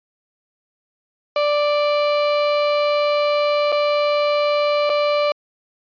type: tone with dropouts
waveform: 35% pulse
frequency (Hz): 587.3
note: D5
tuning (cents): 0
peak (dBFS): -14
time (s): 1.36-5.32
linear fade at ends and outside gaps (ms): 2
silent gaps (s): 3.72-3.724 / 4.895-4.899
effects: resampled to 11025 Hz